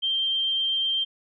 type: tone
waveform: sine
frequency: 3156 Hz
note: G7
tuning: 11 cents sharp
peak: -22 dBFS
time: 0.02-1.05 s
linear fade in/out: 20 ms
effects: none